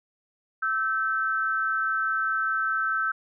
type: tone pair together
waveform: sine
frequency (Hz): 1318.5 / 1543.3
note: E6 / G6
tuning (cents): 0 / -27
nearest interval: minor third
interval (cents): 273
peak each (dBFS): -26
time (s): 0.62-3.12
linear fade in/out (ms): 10
effects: none